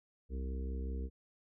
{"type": "harmonic tone", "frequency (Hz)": 65.41, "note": "C2", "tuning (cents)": 0, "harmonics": [1, 3, 4, 5, 6, 7], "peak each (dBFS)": [-36, -48, -50, -54, -53, -51], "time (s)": [0.29, 1.1], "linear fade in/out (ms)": 50, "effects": []}